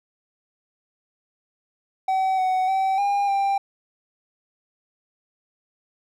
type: tone with pitch steps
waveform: triangle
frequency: 761 / 747 / 768 / 806 / 791 Hz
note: F#5 / F#5 / G5 / G5 / G5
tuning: +48 / +16 / -36 / +48 / +15 cents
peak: -17 dBFS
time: 2.08-3.58 s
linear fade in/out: 5 ms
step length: 300 ms
effects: none